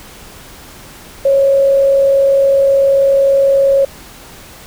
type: tone with frequency modulation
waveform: sine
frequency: 549 Hz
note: C#5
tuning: 17 cents flat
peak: -7 dBFS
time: 1.25-3.85 s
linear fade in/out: 5 ms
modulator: 40 Hz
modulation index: 0.29
effects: pink hiss -36 dBFS RMS until 4.66 s